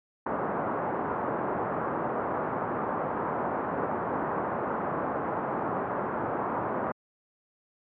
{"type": "low-pass noise", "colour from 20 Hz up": "white", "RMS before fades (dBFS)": -30, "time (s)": [0.26, 6.92], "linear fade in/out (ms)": 5, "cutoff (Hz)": 1200, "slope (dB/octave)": 24, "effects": ["high-pass 150 Hz 12 dB/octave", "low-pass 2000 Hz 12 dB/octave"]}